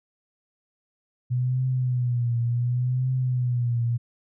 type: tone with vibrato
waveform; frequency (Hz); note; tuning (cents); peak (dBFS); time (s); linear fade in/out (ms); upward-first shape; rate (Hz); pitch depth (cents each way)
sine; 123.47; B2; 0; -21; 1.3-3.98; 20; triangle; 0.69; 87
effects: none